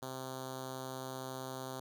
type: tone with notch filter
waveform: 5% pulse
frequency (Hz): 130.81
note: C3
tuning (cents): 0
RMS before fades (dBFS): -43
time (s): 0.02-1.8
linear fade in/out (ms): 5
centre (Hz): 2000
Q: 0.91
effects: none